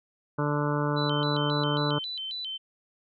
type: harmonic tone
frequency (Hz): 146.83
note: D3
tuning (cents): 0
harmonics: 1 / 2 / 3 / 4 / 6 / 7 / 8 / 9 / 10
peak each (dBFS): -28 / -31 / -33 / -34 / -36 / -36 / -37 / -38 / -38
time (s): 0.38-1.99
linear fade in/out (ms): 10
type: tone with vibrato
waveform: sine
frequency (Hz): 3504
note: A7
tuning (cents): -8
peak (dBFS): -32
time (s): 0.96-2.58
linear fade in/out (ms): 20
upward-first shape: square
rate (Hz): 3.7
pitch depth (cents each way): 220
effects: none